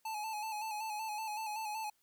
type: tone with vibrato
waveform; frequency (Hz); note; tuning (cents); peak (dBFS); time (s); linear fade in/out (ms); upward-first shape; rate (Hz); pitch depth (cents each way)
square; 862; A5; -36; -38; 0.05-1.9; 5; square; 5.3; 41
effects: white hiss -75 dBFS RMS until 2.02 s